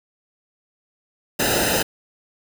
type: noise with comb filter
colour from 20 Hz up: pink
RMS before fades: -20 dBFS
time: 1.39-1.83 s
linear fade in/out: 10 ms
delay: 0.89 ms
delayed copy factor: -0.85
effects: none